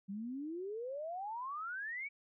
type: exponential sweep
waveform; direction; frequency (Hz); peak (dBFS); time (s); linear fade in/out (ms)
sine; up; 189.7 to 2312; -39; 0.08-2.09; 20
effects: none